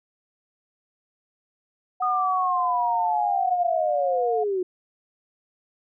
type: tone with pitch glide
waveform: sine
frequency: 740 to 714 Hz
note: F#5 to F5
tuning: 0 to +38 cents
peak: -24 dBFS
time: 2-4.44 s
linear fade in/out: 10 ms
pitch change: -62 cents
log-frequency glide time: 2.43-2.72 s
type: linear sweep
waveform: sine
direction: down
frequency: 1237 to 356.8 Hz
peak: -22 dBFS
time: 2.02-4.63 s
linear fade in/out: 5 ms
effects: none